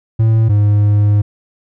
triangle tone pair in turn, 111.7 / 103.49 Hz, A2 / G#2, +27 / -6 cents, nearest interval minor second, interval 133 cents, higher first, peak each -6 dBFS, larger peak neither, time 0.19-0.49 / 0.49-1.22 s, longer second, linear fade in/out 10 ms, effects none

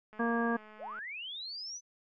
click train, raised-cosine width 0.5 ms, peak -39 dBFS, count 185, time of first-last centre 0.13-0.99 s, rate 214 Hz
harmonic tone, 233.1 Hz, A#3, in tune, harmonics 1 / 2 / 3 / 4 / 5 / 7, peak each -31 / -35 / -38 / -40 / -38 / -36 dBFS, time 0.19-0.57 s, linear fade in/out 10 ms
sine linear sweep, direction up, 392 to 6100 Hz, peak -39 dBFS, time 0.78-1.81 s, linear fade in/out 50 ms
effects none

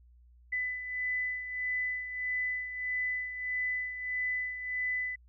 sine beating tone pair, 2000 / 2001.6 Hz, B6 / B6, +21 / +23 cents, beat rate 1.6 Hz, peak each -32 / -39 dBFS, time 0.52-5.16 s, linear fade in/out 10 ms, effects added 60 Hz sine -56 dBFS peak until 5.28 s

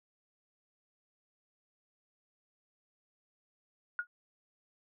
sine tone with exponential decay, 1440 Hz, F#6, 47 cents flat, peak -27 dBFS, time 3.99-4.07 s, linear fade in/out 1 ms, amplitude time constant 16 ms, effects none

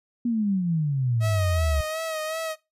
sine exponential sweep, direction down, 243.3 to 69.3 Hz, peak -21 dBFS, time 0.25-1.81 s, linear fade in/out 5 ms
sawtooth tone with vibrato, 635 Hz, D#5, 35 cents sharp, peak -24 dBFS, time 1.2-2.56 s, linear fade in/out 50 ms, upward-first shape sine, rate 2.7 Hz, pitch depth 42 cents each way
effects noise-tail reverb RT60 0.2 s tail -17 dB re dry + resampled to 32000 Hz

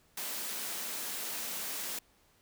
white high-pass noise, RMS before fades -38 dBFS, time 0.17-1.99 s, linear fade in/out 5 ms, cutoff 170 Hz, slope 48 dB/octave, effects pink hiss -67 dBFS RMS until 2.41 s

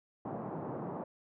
pink band-pass noise, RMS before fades -40 dBFS, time 0.25-1.04 s, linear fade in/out 5 ms, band 140 to 980 Hz, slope 24 dB/octave, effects none

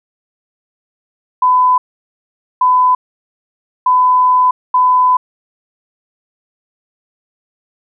sine tone bursts at uneven times, 1005 Hz, B5, 30 cents sharp, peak -7 dBFS, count 4, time 1.42-1.78 / 2.61-2.95 / 3.86-4.51 / 4.74-5.17 s, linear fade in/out 5 ms, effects none

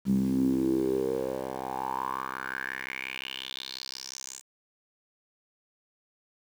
10% pulse tone with band-pass filter sweep, 65.6 Hz, C2, 5 cents sharp, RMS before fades -31 dBFS, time 0.05-4.42 s, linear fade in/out 50 ms, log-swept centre 190 to 7400 Hz, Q 6.3, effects 8-bit

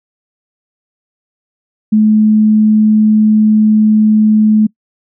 sine tone, 214.9 Hz, A3, 41 cents flat, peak -5 dBFS, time 1.92-4.67 s, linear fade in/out 10 ms, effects noise-tail reverb RT60 0.1 s tail -24 dB re dry

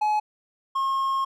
triangle tone pair in turn, 848 / 1078 Hz, G#5 / C#6, +36 / -49 cents, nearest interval major third, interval 415 cents, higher second, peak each -18 / -20 dBFS, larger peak first, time 0.01-0.2 / 0.75-1.25 s, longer second, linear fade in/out 10 ms, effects none

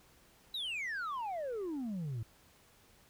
sine exponential sweep, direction down, 3989 to 105.6 Hz, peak -33 dBFS, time 0.54-2.23 s, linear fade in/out 5 ms, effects tanh soft clip ceiling -35 dBFS + pink hiss -64 dBFS RMS until 3.09 s

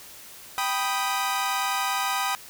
sawtooth chord, G augmented, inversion none, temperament equal, 784 / 987.8 / 1244.5 Hz, G5 / B5 / D#6, 0 / 0 / 0 cents, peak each -25 dBFS, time 0.58-2.35 s, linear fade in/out 0 ms, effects white hiss -45 dBFS RMS until 2.49 s

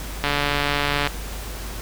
click train, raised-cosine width 0.3 ms, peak -5 dBFS, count 121, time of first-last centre 0.24-1.073 s, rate 144 Hz, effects added 50 Hz sine -31 dBFS peak until 1.81 s + pink hiss -35 dBFS RMS until 1.81 s

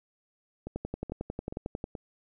two click trains, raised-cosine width 2 ms, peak -24 / -20 dBFS, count 4 / 13, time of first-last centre 0.67-1.952 / 0.76-1.841 s, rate 2.34 / 11.1 Hz, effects none

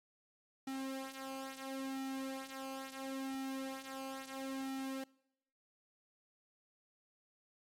sawtooth tone with flanger, 267.3 Hz, C4, 37 cents sharp, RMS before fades -43 dBFS, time 0.67-5.04 s, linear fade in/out 5 ms, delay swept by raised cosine 1.9 to 4.3 ms, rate 0.74 Hz, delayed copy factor -0.7, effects noise-tail reverb RT60 0.8 s tail -24 dB re dry + MP3 64 kbps

